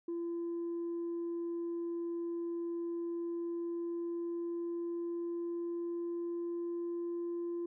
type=tone with pitch glide; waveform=sine; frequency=340.2 to 343.8 Hz; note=F4 to F4; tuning=-45 to -27 cents; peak=-33 dBFS; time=0.08-7.66 s; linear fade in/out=5 ms; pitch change=+18 cents; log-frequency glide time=2.97-7.29 s; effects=tanh soft clip ceiling -33 dBFS